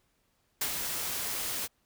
white noise with ADSR envelope, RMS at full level -29 dBFS, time 0.61-1.68 s, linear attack 6 ms, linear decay 67 ms, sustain -5 dB, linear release 30 ms, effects pink hiss -73 dBFS RMS until 1.85 s

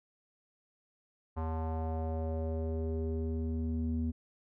square tone with low-pass filter sweep, 80.3 Hz, E2, 45 cents flat, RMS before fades -34 dBFS, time 1.36-4.12 s, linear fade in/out 20 ms, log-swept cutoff 990 to 230 Hz, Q 3, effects none

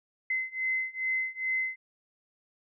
sine beating tone pair, 2052 / 2054.4 Hz, C7 / C7, -34 / -32 cents, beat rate 2.4 Hz, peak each -32 / -31 dBFS, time 0.3-1.76 s, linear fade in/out 5 ms, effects none

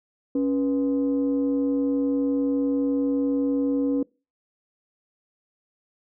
sine tone pair together, 276.8 / 488.5 Hz, C#4 / B4, -2 / -19 cents, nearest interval minor seventh, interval 983 cents, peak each -20 / -27 dBFS, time 0.35-4.03 s, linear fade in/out 5 ms, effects noise-tail reverb RT60 0.3 s tail -24 dB re dry + tanh soft clip ceiling -15 dBFS

